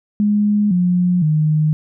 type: tone with pitch steps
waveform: sine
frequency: 207.7 / 178.74 / 153.81 Hz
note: G#3 / F3 / D#3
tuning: 0 / +40 / -20 cents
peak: -12 dBFS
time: 0.2-1.73 s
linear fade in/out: 0 ms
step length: 510 ms
effects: none